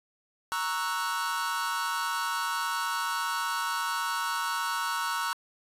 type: chord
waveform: 45% pulse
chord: F# dominant seventh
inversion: first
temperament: equal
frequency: 932.3 / 1108.7 / 1318.5 / 1480 Hz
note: A#5 / C#6 / E6 / F#6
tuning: 0 / 0 / 0 / 0 cents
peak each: -34 dBFS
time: 0.52-5.33 s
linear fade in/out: 0 ms
effects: resampled to 32000 Hz